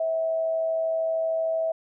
sine tone with amplitude modulation, 650 Hz, E5, 24 cents flat, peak -21 dBFS, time 0-1.72 s, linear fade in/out 5 ms, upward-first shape sine, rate 113 Hz, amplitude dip 35%, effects none

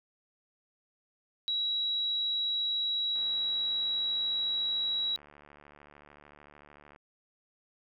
sine tone, 3882 Hz, B7, 31 cents flat, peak -28 dBFS, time 1.48-5.16 s, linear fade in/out 0 ms
click train, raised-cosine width 0.5 ms, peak -38 dBFS, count 280, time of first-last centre 3.16-6.961 s, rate 73.4 Hz
effects none

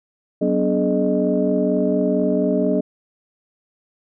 sine tone cluster, 187.3 / 245.4 / 289.7 / 424.5 / 613 Hz, F#3 / B3 / D4 / G#4 / D#5, +21 / -11 / -24 / +38 / -26 cents, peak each -22 dBFS, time 0.41-2.81 s, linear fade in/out 10 ms, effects tanh soft clip ceiling -5 dBFS

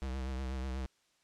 square tone with vibrato, 65.41 Hz, C2, in tune, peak -36 dBFS, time 0.02-0.86 s, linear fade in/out 0 ms, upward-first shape triangle, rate 8.2 Hz, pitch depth 62 cents each way, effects white hiss -72 dBFS RMS until 1.23 s + low-pass 7000 Hz 12 dB/octave

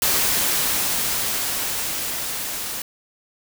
white noise with level ramp, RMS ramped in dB -19 to -29 dBFS, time 0.02-2.82 s, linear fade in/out 2 ms, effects none

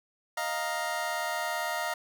25% pulse chord, Eb suspended second, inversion none, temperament just, 622.3 / 700 / 933.4 Hz, Eb5 / F5 / Bb5, 0 / +4 / +2 cents, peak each -32 / -30 / -31 dBFS, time 0.37-1.94 s, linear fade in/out 5 ms, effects none

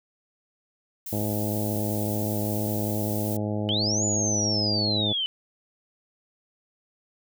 violet noise, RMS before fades -35 dBFS, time 1.06-3.37 s, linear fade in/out 5 ms
harmonic tone, 105.1 Hz, G#2, 21 cents sharp, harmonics 1 / 2 / 3 / 4 / 5 / 6 / 7 / 8, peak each -29 / -30 / -33 / -37 / -36 / -36 / -43 / -43 dBFS, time 1.12-5.13 s, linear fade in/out 10 ms
sine linear two-way sweep, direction up then down, 2964 to 7010 to 2964 Hz, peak -24 dBFS, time 3.69-5.26 s, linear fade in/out 0 ms, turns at 4.05 s
effects none

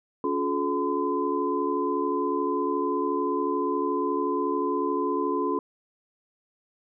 sine tone cluster, 283 / 357 / 428.2 / 1020 Hz, C#4 / F4 / A4 / C6, +36 / +38 / -47 / -44 cents, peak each -29 dBFS, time 0.24-5.59 s, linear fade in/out 2 ms, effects none

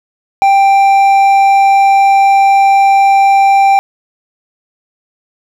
triangle tone with hard clipping, 787 Hz, G5, 7 cents sharp, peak -6 dBFS, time 0.42-3.79 s, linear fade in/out 0 ms, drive 9 dB, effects none

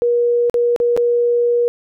sine tone with dropouts, 478.2 Hz, A#4, 44 cents sharp, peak -12 dBFS, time 0.02-1.68 s, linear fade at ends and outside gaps 0 ms, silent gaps 0.498-0.542 / 0.762-0.801 / 0.965-0.975 s, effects none

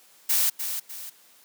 blue noise with echo, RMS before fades -22 dBFS, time 0.29-0.5 s, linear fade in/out 10 ms, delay 300 ms, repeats 2, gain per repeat -8 dB, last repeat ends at 1.1 s, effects white hiss -56 dBFS RMS until 1.44 s + high-pass 200 Hz 12 dB/octave

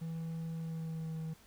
triangle tone with pitch glide, 163.5 to 159.95 Hz, E3 to D#3, -14 to +48 cents, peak -35 dBFS, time 0.01-1.34 s, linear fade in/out 10 ms, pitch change -38 cents, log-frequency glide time 0.51-1.22 s, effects pink hiss -62 dBFS RMS until 1.46 s

